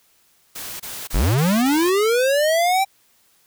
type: noise bursts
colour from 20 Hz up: white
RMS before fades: -32 dBFS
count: 5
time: 0.55-1.9 s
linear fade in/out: 10 ms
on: 250 ms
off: 25 ms
type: linear sweep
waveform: square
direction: up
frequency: 30 to 788 Hz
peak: -16 dBFS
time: 1.13-2.85 s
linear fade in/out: 20 ms
effects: white hiss -59 dBFS RMS until 3.46 s